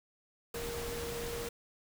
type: tone in noise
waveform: sine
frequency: 470 Hz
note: A#4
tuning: 14 cents sharp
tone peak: -39 dBFS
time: 0.54-1.49 s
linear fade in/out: 5 ms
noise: pink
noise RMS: -41 dBFS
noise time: 0.54-1.49 s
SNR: -1 dB
effects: none